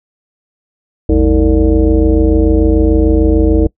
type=tone with frequency modulation; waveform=sine; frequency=186.1 Hz; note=F#3; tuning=10 cents sharp; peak=-6 dBFS; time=1.09-3.67 s; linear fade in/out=5 ms; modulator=133 Hz; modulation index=2.2; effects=noise-tail reverb RT60 0.1 s tail -24 dB re dry